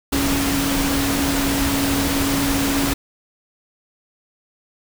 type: tone in noise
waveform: sine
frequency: 277.2 Hz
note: C#4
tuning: in tune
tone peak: -20 dBFS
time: 0.12-2.94 s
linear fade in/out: 10 ms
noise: pink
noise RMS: -22 dBFS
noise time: 0.12-2.94 s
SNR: -1 dB
effects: none